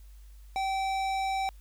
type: tone with low-pass filter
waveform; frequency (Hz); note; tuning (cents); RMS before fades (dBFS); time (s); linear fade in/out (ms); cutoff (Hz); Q
square; 773; G5; -24; -30; 0.56-1.49; 0; 6700; 0.61
effects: added 50 Hz sine -47 dBFS peak until 1.6 s + white hiss -65 dBFS RMS until 1.6 s